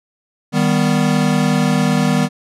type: chord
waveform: square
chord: Eb augmented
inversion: none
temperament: equal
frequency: 155.56 / 196 / 246.9 Hz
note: Eb3 / G3 / B3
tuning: 0 / 0 / 0 cents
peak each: -18 dBFS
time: 0.52-2.29 s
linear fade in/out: 50 ms
effects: low-pass 10000 Hz 12 dB/octave